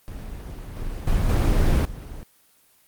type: noise with level steps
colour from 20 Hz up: brown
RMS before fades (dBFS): -34 / -31 / -21 / -18 / -35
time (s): 0.08-2.23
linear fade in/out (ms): 0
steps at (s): 0.76 / 1.07 / 1.29 / 1.85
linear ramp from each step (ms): 2
effects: white hiss -59 dBFS RMS until 2.87 s + Opus 24 kbps